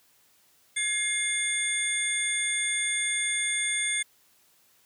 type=tone cluster; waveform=sine; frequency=1684 / 2131 / 3506 / 6610 / 8760 Hz; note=G#6 / C7 / A7 / G#8 / C#9; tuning=+24 / +31 / -7 / -9 / -22 cents; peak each=-38 / -29 / -33 / -38 / -29 dBFS; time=0.76-4.03 s; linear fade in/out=10 ms; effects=white hiss -63 dBFS RMS until 4.85 s + high-pass 60 Hz 12 dB/octave